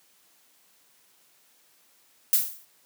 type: noise with exponential decay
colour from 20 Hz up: violet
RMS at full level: -17 dBFS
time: 2.33-2.65 s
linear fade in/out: 0 ms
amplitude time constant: 68 ms
effects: white hiss -62 dBFS RMS until 2.85 s + high-pass 150 Hz 12 dB/octave